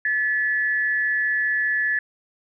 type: tone pair together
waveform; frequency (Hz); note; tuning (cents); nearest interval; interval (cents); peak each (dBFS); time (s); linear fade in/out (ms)
sine; 1730 / 1944.9; A6 / B6; -30 / -27; major second; 203; -20 / -27; 0.05-1.99; 2
effects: none